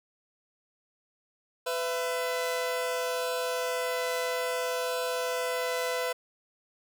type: tone pair together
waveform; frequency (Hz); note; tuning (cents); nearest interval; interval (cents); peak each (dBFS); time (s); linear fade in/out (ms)
sawtooth; 501.9 / 669; B4 / E5; +28 / +25; perfect fourth; 497; -26 / -30; 1.66-6.13; 10
effects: none